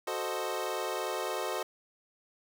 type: chord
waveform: 25% pulse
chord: F# diminished seventh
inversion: none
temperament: equal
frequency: 370 / 440 / 523.3 / 622.3 Hz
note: F#4 / A4 / C5 / Eb5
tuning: 0 / 0 / 0 / 0 cents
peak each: -34 dBFS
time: 0.07-1.63 s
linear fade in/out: 5 ms
effects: none